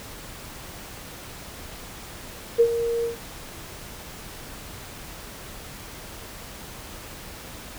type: tone with ADSR envelope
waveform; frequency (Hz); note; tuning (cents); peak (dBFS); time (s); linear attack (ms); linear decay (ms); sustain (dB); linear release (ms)
sine; 466.2; A#4; 0; -11; 2.58-3.17; 24; 68; -11; 130
effects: pink hiss -40 dBFS RMS until 7.78 s